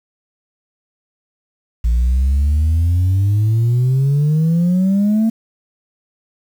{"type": "exponential sweep", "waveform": "sine", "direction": "up", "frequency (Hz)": [56.4, 227], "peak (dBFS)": -9, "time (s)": [1.84, 5.3], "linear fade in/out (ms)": 10, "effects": ["tanh soft clip ceiling -10 dBFS", "7-bit"]}